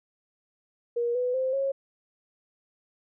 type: tone with pitch steps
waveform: sine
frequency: 474.7 / 497.2 / 520.7 / 545.3 Hz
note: A#4 / B4 / C5 / C#5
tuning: +31 / +12 / -8 / -29 cents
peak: -24 dBFS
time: 0.96-1.72 s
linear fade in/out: 10 ms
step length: 190 ms
effects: none